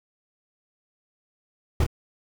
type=noise with echo; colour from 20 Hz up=brown; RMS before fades=-19 dBFS; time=1.8-1.84 s; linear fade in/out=5 ms; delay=26 ms; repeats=1; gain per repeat=-6 dB; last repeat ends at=1.866 s; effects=none